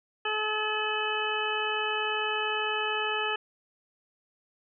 harmonic tone, 428.9 Hz, A4, 44 cents flat, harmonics 1 / 2 / 3 / 4 / 6 / 7, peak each -34 / -34 / -34 / -34 / -34 / -34 dBFS, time 0.25-3.36 s, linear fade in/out 5 ms, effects none

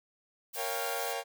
blue noise, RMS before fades -40 dBFS, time 0.53-1.14 s, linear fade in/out 20 ms
sawtooth chord, G half-diminished seventh, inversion first, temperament equal with one note detuned, 466.2 / 554.4 / 698.5 / 797.2 Hz, Bb4 / Db5 / F5 / G5, 0 / 0 / 0 / +29 cents, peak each -35 dBFS, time 0.55-1.24 s, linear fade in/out 50 ms
effects none

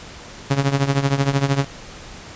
sawtooth tone with tremolo, 138.59 Hz, C#3, in tune, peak -9 dBFS, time 0.5-1.65 s, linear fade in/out 10 ms, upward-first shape triangle, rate 13 Hz, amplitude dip 85%, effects pink hiss -38 dBFS RMS until 2.35 s + resampled to 16000 Hz

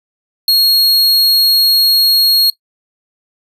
45% pulse tone, 4290 Hz, C8, 42 cents sharp, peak -7 dBFS, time 0.48-2.5 s, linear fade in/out 2 ms, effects noise-tail reverb RT60 0.1 s tail -18 dB re dry + resampled to 32000 Hz

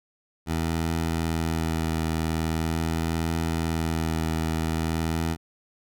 15% pulse tone with vibrato, 81.2 Hz, E2, 26 cents flat, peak -18 dBFS, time 0.46-5.37 s, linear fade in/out 50 ms, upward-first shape sine, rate 0.44 Hz, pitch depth 18 cents each way, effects none

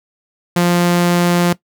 sawtooth tone, 174.8 Hz, F3, 2 cents sharp, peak -7 dBFS, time 0.56-1.53 s, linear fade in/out 5 ms, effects noise-tail reverb RT60 0.1 s tail -18 dB re dry

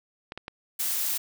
clicks, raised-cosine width 0.3 ms, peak -20 dBFS, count 3, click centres 0.321 / 0.376 / 0.481 s
blue noise, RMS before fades -28 dBFS, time 0.79-1.18 s, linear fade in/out 10 ms
effects none

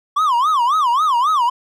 triangle tone with vibrato, 1096 Hz, C#6, 20 cents flat, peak -11 dBFS, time 0.16-1.5 s, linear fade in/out 10 ms, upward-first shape sine, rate 3.7 Hz, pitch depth 270 cents each way, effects none

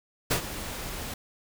pink noise with ADSR envelope, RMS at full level -23 dBFS, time 0.3-1.14 s, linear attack 15 ms, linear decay 91 ms, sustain -13 dB, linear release 4 ms, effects none

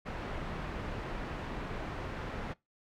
pink low-pass noise, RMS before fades -39 dBFS, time 0.05-2.54 s, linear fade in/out 20 ms, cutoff 2000 Hz, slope 12 dB/octave, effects noise-tail reverb RT60 0.2 s tail -22 dB re dry

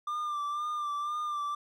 triangle tone with vibrato, 1189 Hz, D6, 21 cents sharp, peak -29 dBFS, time 0.07-1.55 s, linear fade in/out 5 ms, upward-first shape sine, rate 2 Hz, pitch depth 38 cents each way, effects none

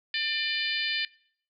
harmonic tone, 597 Hz, D5, 28 cents sharp, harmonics 3 / 4 / 5 / 6 / 7 / 8, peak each -32 / -33 / -34 / -35 / -35 / -36 dBFS, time 0.14-1.05 s, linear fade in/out 2 ms, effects noise-tail reverb RT60 0.6 s tail -22 dB re dry

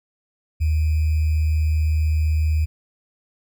sine tone with sample-and-hold, 77.78 Hz, D#2, in tune, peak -16 dBFS, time 0.6-2.66 s, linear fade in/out 20 ms, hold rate 2450 Hz, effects none

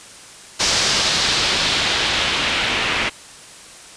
white noise with low-pass filter sweep, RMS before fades -19 dBFS, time 0.59-3.1 s, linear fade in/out 20 ms, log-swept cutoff 5400 to 2600 Hz, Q 1.6, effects white hiss -40 dBFS RMS until 3.96 s + resampled to 22050 Hz

